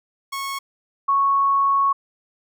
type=tone pair in turn; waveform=sawtooth / sine; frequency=1099 / 1106 Hz; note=C#6 / C#6; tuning=-15 / -4 cents; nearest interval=unison; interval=11 cents; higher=second; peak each=-22 / -15 dBFS; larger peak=second; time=0.32-0.59 / 1.08-1.93 s; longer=second; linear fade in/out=10 ms; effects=none